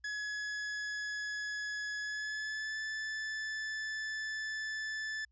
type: tone with pitch glide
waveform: 45% pulse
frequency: 1691 to 1747.6 Hz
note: G#6 to A6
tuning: +31 to -12 cents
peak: -36 dBFS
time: 0.04-5.25 s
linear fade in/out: 5 ms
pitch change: +57 cents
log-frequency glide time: 2-2.78 s
effects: added 60 Hz sine -67 dBFS peak until 5.31 s + resampled to 16000 Hz